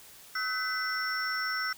sine tone cluster, 1287 / 1513 / 2007 / 5440 Hz, E6 / F#6 / B6 / F8, -42 / +38 / +27 / -46 cents, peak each -35 / -33 / -37 / -35 dBFS, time 0.35-1.73 s, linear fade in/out 5 ms, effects white hiss -52 dBFS RMS until 1.77 s

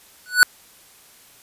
square tone with exponential growth, 1480 Hz, F#6, in tune, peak -5 dBFS, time 0.26-0.43 s, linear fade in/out 0 ms, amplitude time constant 35 ms, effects white hiss -50 dBFS RMS until 1.42 s + resampled to 32000 Hz

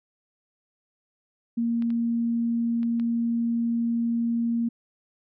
sine tone, 233.1 Hz, A#3, in tune, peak -22 dBFS, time 1.57-4.69 s, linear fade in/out 10 ms
clicks, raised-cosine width 0.3 ms, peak -29 / -31 / -31 / -29 dBFS, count 4, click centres 1.823 / 1.904 / 2.831 / 2.998 s
effects none

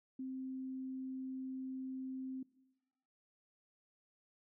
sine tone, 261.6 Hz, C4, in tune, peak -40 dBFS, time 0.19-2.43 s, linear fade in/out 5 ms, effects noise-tail reverb RT60 1.0 s tail -21 dB re dry

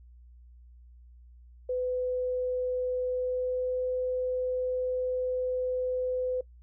sine tone with pitch glide, 503 to 506.2 Hz, B4 to B4, +32 to +43 cents, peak -27 dBFS, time 1.69-6.41 s, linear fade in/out 5 ms, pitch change +11 cents, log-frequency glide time 3.07-3.86 s, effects noise-tail reverb RT60 0.1 s tail -21 dB re dry + added 60 Hz sine -50 dBFS peak until 6.62 s

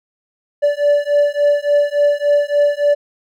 triangle beating tone pair, 579 / 582.5 Hz, D5 / D5, -25 / -14 cents, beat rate 3.5 Hz, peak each -13 dBFS, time 0.62-2.95 s, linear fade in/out 20 ms, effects none

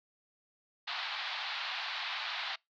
white band-pass noise, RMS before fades -38 dBFS, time 0.87-2.56 s, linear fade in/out 10 ms, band 710 to 4300 Hz, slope 48 dB/octave, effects noise-tail reverb RT60 0.2 s tail -26 dB re dry

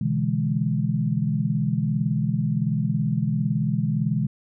sine chord, E dominant seventh, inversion second, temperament equal with one note detuned, 125.41 / 146.83 / 164.81 / 207.7 Hz, B2 / D3 / E3 / G#3, +27 / 0 / 0 / 0 cents, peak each -26 / -26 / -26 / -26 dBFS, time 0.01-4.27 s, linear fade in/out 5 ms, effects none

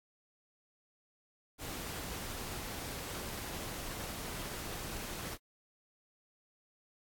pink noise, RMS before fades -42 dBFS, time 1.58-5.38 s, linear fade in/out 50 ms, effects AAC 64 kbps

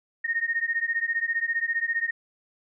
sine beating tone pair, 1842 / 1857 Hz, A#6 / A#6, -21 / -7 cents, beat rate 15 Hz, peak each -27 dBFS, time 0.24-2.11 s, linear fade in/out 10 ms, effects none

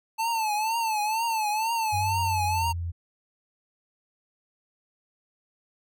square tone with vibrato, 880 Hz, A5, in tune, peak -25 dBFS, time 0.18-2.73 s, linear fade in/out 20 ms, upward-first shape triangle, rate 2.1 Hz, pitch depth 110 cents each way
sine tone with pitch glide, 96.2 to 85.21 Hz, G2 to F2, -32 to -42 cents, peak -28 dBFS, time 1.92-2.92 s, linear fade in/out 20 ms, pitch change -210 cents, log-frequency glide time 2.08-2.76 s
effects none

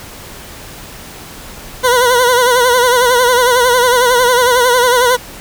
20% pulse tone with vibrato, 493.8 Hz, B4, in tune, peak -3 dBFS, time 1.83-5.17 s, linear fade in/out 20 ms, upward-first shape sine, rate 11 Hz, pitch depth 69 cents each way, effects pink hiss -32 dBFS RMS until 5.4 s

